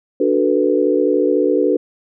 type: chord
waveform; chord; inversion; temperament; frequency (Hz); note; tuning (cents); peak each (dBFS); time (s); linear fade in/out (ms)
sine; B minor seventh; first; equal; 293.7 / 370 / 440 / 493.9; D4 / F#4 / A4 / B4; 0 / 0 / 0 / 0; -18; 0.2-1.77; 5
effects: none